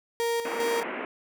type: tone with tremolo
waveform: 35% pulse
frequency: 466.2 Hz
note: A#4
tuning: in tune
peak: -23 dBFS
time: 0.2-0.83 s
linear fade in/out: 0 ms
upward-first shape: square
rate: 2.5 Hz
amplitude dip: 55%
type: band-pass noise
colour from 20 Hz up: pink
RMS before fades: -34 dBFS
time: 0.45-1.05 s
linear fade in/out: 2 ms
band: 230 to 2600 Hz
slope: 48 dB/octave
effects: none